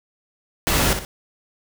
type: noise with echo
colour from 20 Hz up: pink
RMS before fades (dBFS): -19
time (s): 0.67-0.93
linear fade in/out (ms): 0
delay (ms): 60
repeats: 2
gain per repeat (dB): -8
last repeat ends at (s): 1.05
effects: none